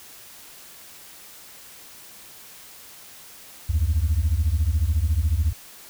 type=beating tone pair; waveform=sine; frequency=71 / 85 Hz; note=C#2 / F2; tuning=+42 / -46 cents; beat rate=14 Hz; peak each=-20 dBFS; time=3.69-5.53 s; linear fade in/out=10 ms; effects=tanh soft clip ceiling -14 dBFS + white hiss -45 dBFS RMS until 5.89 s